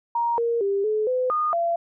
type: tone with pitch steps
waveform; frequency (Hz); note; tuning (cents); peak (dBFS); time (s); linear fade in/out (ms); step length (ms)
sine; 939 / 467.3 / 397.3 / 429.4 / 507 / 1226 / 681; A#5 / A#4 / G4 / A4 / B4 / D#6 / F5; +12 / +4 / +23 / -42 / +45 / -26 / -44; -20; 0.15-1.76; 5; 230
effects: none